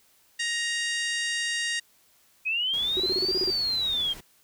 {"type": "harmonic tone", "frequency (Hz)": 937, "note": "A#5", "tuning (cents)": 9, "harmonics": [2, 3, 4, 5, 6, 7, 8, 9, 10], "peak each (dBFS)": [-29, -33, -35, -37, -39, -40, -41, -42, -43], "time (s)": [0.39, 1.8], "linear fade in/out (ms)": 10}
{"type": "linear two-way sweep", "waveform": "sine", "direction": "up then down", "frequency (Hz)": [2488, 4900, 3152], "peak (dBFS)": -24, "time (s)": [2.45, 4.14], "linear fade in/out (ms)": 20, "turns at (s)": 3.4}
{"type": "noise", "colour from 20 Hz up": "pink", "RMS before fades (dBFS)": -44, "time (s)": [2.73, 4.21], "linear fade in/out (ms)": 10}
{"type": "tone bursts", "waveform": "sine", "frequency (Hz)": 373.2, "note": "F#4", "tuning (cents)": 15, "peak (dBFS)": -26, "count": 9, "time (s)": [2.97, 3.502], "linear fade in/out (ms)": 0, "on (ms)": 28, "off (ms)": 35}
{"effects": ["white hiss -62 dBFS RMS until 4.43 s"]}